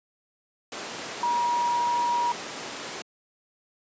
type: tone in noise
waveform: sine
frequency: 957 Hz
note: A#5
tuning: 45 cents sharp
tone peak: -22 dBFS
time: 1.23-2.32 s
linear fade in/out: 2 ms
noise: pink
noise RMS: -34 dBFS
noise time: 0.72-3.02 s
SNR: +9 dB
effects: high-pass 300 Hz 12 dB/octave + resampled to 16000 Hz